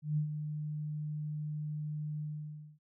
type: tone with ADSR envelope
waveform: sine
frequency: 151.1 Hz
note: D3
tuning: 50 cents sharp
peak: -27 dBFS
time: 0.02-2.79 s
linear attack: 150 ms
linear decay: 100 ms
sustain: -8 dB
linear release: 580 ms
effects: none